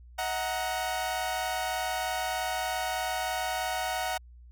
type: chord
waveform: sawtooth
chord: D# minor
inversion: none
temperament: equal with one note detuned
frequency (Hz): 636.8 / 740 / 932.3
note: D#5 / F#5 / A#5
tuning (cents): +40 / 0 / 0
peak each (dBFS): -33 / -27 / -33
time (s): 0.18-4.18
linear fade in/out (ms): 10
effects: added 60 Hz sine -48 dBFS peak until 4.51 s

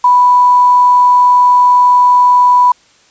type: tone with quantisation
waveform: sine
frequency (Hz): 987.8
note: B5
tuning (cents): 0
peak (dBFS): -4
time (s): 0.04-2.72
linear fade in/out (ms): 5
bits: 5
effects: white hiss -48 dBFS RMS until 3.1 s + resampled to 16000 Hz

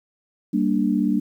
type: chord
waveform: sine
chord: G minor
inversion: none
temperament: equal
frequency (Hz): 196 / 233.1 / 293.7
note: G3 / Bb3 / D4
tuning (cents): 0 / 0 / 0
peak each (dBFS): -22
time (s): 0.53-1.2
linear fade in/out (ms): 10
effects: 9-bit

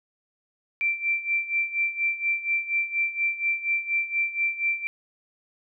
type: tone with tremolo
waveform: sine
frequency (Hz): 2349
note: D7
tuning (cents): 0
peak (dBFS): -20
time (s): 0.81-4.87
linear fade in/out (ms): 0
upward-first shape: sine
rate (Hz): 4.2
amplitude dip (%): 80
effects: none

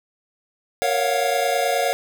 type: chord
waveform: square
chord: Gb major seventh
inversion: first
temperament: equal with one note detuned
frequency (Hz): 466.2 / 554.4 / 698.5 / 728.1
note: Bb4 / Db5 / F5 / Gb5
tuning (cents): 0 / 0 / 0 / -28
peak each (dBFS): -27 / -24 / -25 / -25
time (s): 0.82-1.93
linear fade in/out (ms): 0
effects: none

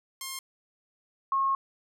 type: tone pair in turn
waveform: 5% pulse / sine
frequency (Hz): 1064 / 1084.5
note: C6 / C#6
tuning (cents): +29 / -38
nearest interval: unison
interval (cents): 33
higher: second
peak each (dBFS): -23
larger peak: neither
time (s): 0.21-0.39 / 1.32-1.55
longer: second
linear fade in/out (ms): 2
effects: none

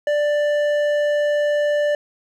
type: tone with hard clipping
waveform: sine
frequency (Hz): 589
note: D5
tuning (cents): +5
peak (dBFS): -18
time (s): 0.07-1.95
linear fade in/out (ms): 2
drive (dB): 8
effects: none

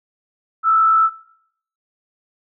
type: tone with frequency modulation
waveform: sine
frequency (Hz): 1318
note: E6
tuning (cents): -1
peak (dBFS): -11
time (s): 0.63-1.1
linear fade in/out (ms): 50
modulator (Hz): 54.8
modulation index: 0.41
effects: noise-tail reverb RT60 0.7 s tail -21 dB re dry

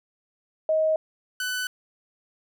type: tone pair in turn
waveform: sine / sawtooth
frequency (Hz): 630 / 1498.4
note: D#5 / F#6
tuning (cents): +21 / +21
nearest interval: octave + minor third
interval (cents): 1500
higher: second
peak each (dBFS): -19 / -23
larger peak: first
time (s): 0.69-0.96 / 1.4-1.67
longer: neither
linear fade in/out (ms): 2
effects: none

